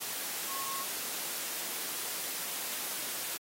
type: tone in noise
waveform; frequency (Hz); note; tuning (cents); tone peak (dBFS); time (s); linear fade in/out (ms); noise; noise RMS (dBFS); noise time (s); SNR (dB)
sine; 1090; C#6; -29; -40; 0.48-0.85; 20; white; -37; 0-3.38; -6
effects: high-pass 200 Hz 12 dB/octave + AAC 48 kbps